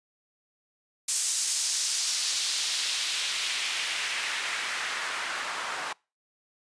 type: noise with band-pass filter sweep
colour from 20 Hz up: white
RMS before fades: -30 dBFS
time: 1.08-5.93 s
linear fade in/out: 5 ms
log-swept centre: 7600 to 1100 Hz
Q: 1.3
effects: noise-tail reverb RT60 0.3 s tail -26 dB re dry + resampled to 22050 Hz